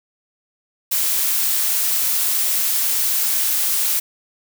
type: noise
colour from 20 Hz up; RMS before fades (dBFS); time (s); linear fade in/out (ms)
blue; -19; 0.91-4; 10
effects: none